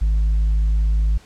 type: tone with tanh clipping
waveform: triangle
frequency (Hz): 52.7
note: G#1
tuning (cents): +26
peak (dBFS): -15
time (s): 0.01-1.18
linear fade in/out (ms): 10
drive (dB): 7
effects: pink hiss -49 dBFS RMS until 1.25 s + low-pass 8000 Hz 12 dB/octave